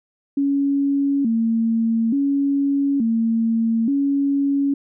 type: tone with vibrato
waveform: sine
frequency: 251.9 Hz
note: B3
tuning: 34 cents sharp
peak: -16 dBFS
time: 0.37-4.74 s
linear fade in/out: 5 ms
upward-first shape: square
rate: 0.57 Hz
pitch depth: 180 cents each way
effects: none